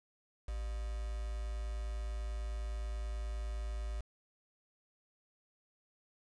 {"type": "tone with quantisation", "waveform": "sine", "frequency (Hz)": 54.7, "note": "A1", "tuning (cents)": -9, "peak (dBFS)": -36, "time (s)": [0.48, 4.01], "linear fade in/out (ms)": 5, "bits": 8, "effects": ["resampled to 22050 Hz"]}